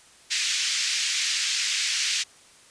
white band-pass noise, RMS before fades -26 dBFS, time 0.3-2.24 s, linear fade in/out 20 ms, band 1900 to 6600 Hz, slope 24 dB/octave, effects white hiss -53 dBFS RMS until 2.7 s + resampled to 22050 Hz

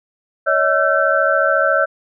sine tone cluster, 562 / 636 / 1347 / 1538 Hz, C#5 / D#5 / E6 / G6, +24 / +38 / +37 / -33 cents, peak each -18 dBFS, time 0.46-1.86 s, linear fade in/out 20 ms, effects none

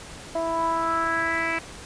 10% pulse tone with low-pass filter sweep, 329.6 Hz, E4, in tune, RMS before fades -25 dBFS, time 0.35-1.59 s, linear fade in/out 5 ms, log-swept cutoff 740 to 2500 Hz, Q 4.5, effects pink hiss -41 dBFS RMS until 1.85 s + resampled to 22050 Hz

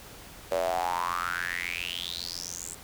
square tone with high-pass filter sweep, 43.65 Hz, F1, in tune, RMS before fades -32 dBFS, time 0.51-2.75 s, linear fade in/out 10 ms, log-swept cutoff 540 to 8100 Hz, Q 8.2, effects pink hiss -47 dBFS RMS until 2.83 s

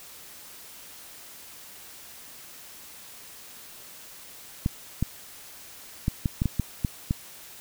clicks, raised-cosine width 5 ms, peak -11 dBFS, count 9, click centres 4.661 / 5.026 / 6.081 / 6.258 / 6.419 / 6.457 / 6.597 / 6.848 / 7.109 s, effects white hiss -46 dBFS RMS until 7.6 s

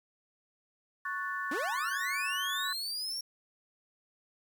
sine chord, F# minor, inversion second, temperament equal, 1108.7 / 1480 / 1760 Hz, C#6 / F#6 / A6, 0 / 0 / 0 cents, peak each -37 / -38 / -37 dBFS, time 1.05-2.73 s, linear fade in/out 5 ms
40% pulse linear sweep, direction up, 243 to 5600 Hz, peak -33 dBFS, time 1.51-3.21 s, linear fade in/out 5 ms
effects 10-bit

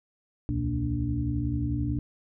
sine tone cluster, 66.4 / 77.7 / 122.4 / 234.1 / 292.2 Hz, C2 / D#2 / B2 / A#3 / D4, +26 / -2 / -15 / +8 / -9 cents, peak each -33 / -34 / -29 / -37 / -31 dBFS, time 0.49-1.99 s, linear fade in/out 0 ms, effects none

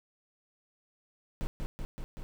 brown noise with echo, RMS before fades -32 dBFS, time 1.41-1.47 s, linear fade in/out 0 ms, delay 190 ms, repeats 4, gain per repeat -2 dB, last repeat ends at 2.23 s, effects none

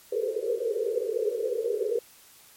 white band-pass noise, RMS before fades -28 dBFS, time 0.12-1.99 s, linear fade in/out 5 ms, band 400 to 500 Hz, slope 96 dB/octave, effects white hiss -54 dBFS RMS until 2.56 s + MP3 64 kbps

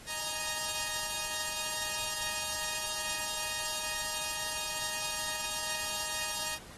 5% pulse chord, D# suspended fourth, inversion none, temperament equal, 622.3 / 830.6 / 932.3 Hz, D#5 / G#5 / A#5, 0 / 0 / 0 cents, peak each -28 / -29 / -24 dBFS, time 0.06-6.59 s, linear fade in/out 50 ms, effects pink hiss -51 dBFS RMS until 6.77 s + AAC 32 kbps

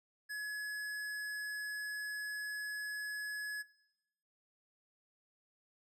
square tone, 1694 Hz, G#6, 34 cents sharp, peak -40 dBFS, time 0.29-3.63 s, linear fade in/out 20 ms, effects noise-tail reverb RT60 0.9 s tail -19 dB re dry + resampled to 32000 Hz

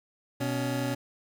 25% pulse tone pair together, 125.04 / 280.7 Hz, B2 / C#4, +22 / +22 cents, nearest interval octave + major second, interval 1400 cents, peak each -27 dBFS, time 0.4-0.95 s, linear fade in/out 10 ms, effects none

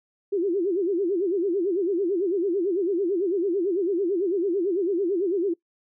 sine tone with vibrato, 369.1 Hz, F#4, 4 cents flat, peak -21 dBFS, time 0.32-5.54 s, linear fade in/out 10 ms, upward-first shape sine, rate 9 Hz, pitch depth 190 cents each way, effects noise-tail reverb RT60 0.1 s tail -21 dB re dry

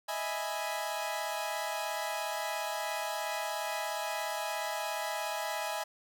sawtooth chord, E major seventh, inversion third, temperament equal, 622.3 / 659.3 / 830.6 / 987.8 Hz, D#5 / E5 / G#5 / B5, 0 / 0 / 0 / 0 cents, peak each -36 / -36 / -33 / -37 dBFS, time 0.08-5.84 s, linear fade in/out 10 ms, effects none

